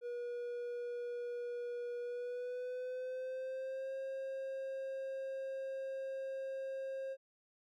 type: tone with pitch glide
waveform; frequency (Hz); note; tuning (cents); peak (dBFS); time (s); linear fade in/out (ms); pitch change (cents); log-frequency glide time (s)
triangle; 482.2 to 535; B4 to C5; -41 to +38; -37; 0.01-7.17; 50; +179; 2-3.94
effects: none